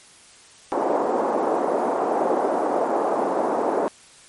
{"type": "band-pass noise", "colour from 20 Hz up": "white", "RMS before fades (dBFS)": -22, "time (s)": [0.72, 3.88], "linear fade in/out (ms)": 0, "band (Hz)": [280, 850], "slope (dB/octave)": 24, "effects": ["white hiss -49 dBFS RMS until 4.28 s", "MP3 48 kbps"]}